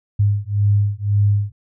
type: beating tone pair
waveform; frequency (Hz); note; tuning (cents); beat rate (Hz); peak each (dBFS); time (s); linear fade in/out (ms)
sine; 101.4 / 103.3; G#2 / G#2; -41 / -9; 1.9; -17; 0.19-1.52; 10
effects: none